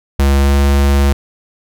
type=tone with pitch glide; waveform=square; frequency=69.3 to 69.9 Hz; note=C#2 to C#2; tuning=0 to +15 cents; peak=-9 dBFS; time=0.19-1.13 s; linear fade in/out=5 ms; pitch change=+15 cents; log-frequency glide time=0.42-0.54 s; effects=none